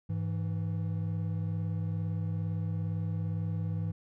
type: tone pair together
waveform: triangle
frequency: 102.02 / 164.2 Hz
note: G#2 / E3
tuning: -30 / -6 cents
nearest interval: minor sixth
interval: 824 cents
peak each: -30 / -32 dBFS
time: 0.09-3.92 s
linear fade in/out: 10 ms
effects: none